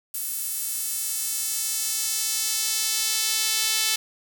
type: tone with high-pass filter sweep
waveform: sawtooth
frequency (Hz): 438.3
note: A4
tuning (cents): -7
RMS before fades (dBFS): -26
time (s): 0.14-3.96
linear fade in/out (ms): 5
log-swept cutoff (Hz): 11000 to 3600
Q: 0.98
effects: none